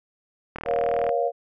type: click train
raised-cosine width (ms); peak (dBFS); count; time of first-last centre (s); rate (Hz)
0.5; -17; 22; 0.56-1.092; 39.5
type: chord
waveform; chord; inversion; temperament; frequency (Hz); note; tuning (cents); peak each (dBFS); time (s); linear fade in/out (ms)
sine; Bb minor; none; equal with one note detuned; 474.9 / 554.4 / 698.5; Bb4 / Db5 / F5; +32 / 0 / 0; -25; 0.65-1.32; 50
effects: none